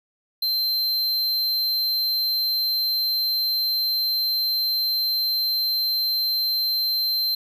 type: tone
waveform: square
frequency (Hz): 4120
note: C8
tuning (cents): -28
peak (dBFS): -21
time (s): 0.42-7.35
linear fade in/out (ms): 5
effects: 10-bit